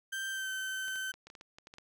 35% pulse tone with pitch glide, 1568 to 1537.5 Hz, G6 to G6, 0 to -34 cents, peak -33 dBFS, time 0.12-1.12 s, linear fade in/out 10 ms, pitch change -34 cents, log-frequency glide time 0.3-0.5 s
clicks, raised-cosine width 0.2 ms, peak -33 dBFS, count 11, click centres 0.882 / 0.958 / 1.14 / 1.27 / 1.301 / 1.352 / 1.411 / 1.585 / 1.671 / 1.739 / 1.784 s
effects none

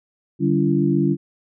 sine tone cluster, 147 / 193.7 / 282.5 / 337.9 Hz, D3 / G3 / C#4 / E4, +2 / -20 / +33 / +43 cents, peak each -21 dBFS, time 0.39-1.17 s, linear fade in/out 50 ms, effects none

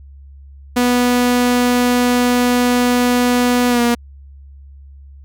sawtooth tone with pitch glide, 245.6 to 238.1 Hz, B3 to A#3, -9 to +37 cents, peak -8 dBFS, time 0.76-3.95 s, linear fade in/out 10 ms, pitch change -54 cents, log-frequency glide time 3.69-3.81 s, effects added 69 Hz sine -36 dBFS peak until 5.24 s

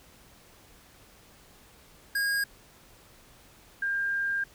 square / sine tone pair in turn, 1631 / 1601.1 Hz, G#6 / G6, -32 / +36 cents, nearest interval unison, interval 32 cents, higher first, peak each -26 dBFS, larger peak neither, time 2.15-2.44 / 3.82-4.44 s, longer second, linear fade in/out 5 ms, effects pink hiss -56 dBFS RMS until 4.54 s

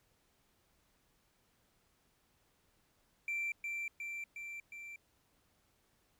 triangle tone with echo, 2349 Hz, D7, in tune, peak -32 dBFS, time 3.28-3.52 s, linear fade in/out 2 ms, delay 360 ms, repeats 4, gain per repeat -3 dB, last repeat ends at 4.96 s, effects tanh soft clip ceiling -30 dBFS + pink hiss -74 dBFS RMS until 6.19 s

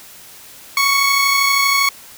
25% pulse tone pair together, 1116.3 / 2200 Hz, C#6 / C#7, +12 / -14 cents, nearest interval octave, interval 1174 cents, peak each -12 dBFS, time 0.77-1.89 s, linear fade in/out 2 ms, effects white hiss -40 dBFS RMS until 2.17 s

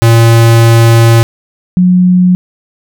square / sine tone pair in turn, 115.3 / 181.13 Hz, A#2 / F#3, -19 / -37 cents, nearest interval minor sixth, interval 782 cents, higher second, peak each -3 dBFS, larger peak neither, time 0.02-1.23 / 1.77-2.35 s, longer first, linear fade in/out 0 ms, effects none

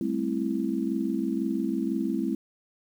sine chord, A minor seventh, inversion third, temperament just, 198 / 220 / 264 / 330 Hz, G3 / A3 / C4 / E4, +18 / 0 / +16 / +2 cents, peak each -32 / -31 / -30 / -30 dBFS, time 0.01-2.35 s, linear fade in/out 2 ms, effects 9-bit

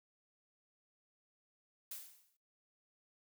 blue noise with exponential decay, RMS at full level -43 dBFS, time 1.91-2.37 s, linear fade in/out 5 ms, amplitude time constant 100 ms, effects noise-tail reverb RT60 0.2 s tail -19 dB re dry

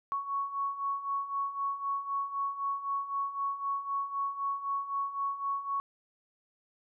sine beating tone pair, 1108.7 / 1112.6 Hz, C#6 / C#6, 0 / +6 cents, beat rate 3.9 Hz, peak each -37 / -32 dBFS, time 0.12-5.8 s, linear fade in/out 0 ms, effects none

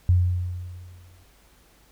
sine tone with exponential decay, 89.4 Hz, F2, 41 cents sharp, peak -13 dBFS, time 0.09-1.24 s, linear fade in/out 0 ms, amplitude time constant 250 ms, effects added 50 Hz sine -58 dBFS peak until 1.91 s + pink hiss -58 dBFS RMS until 1.91 s

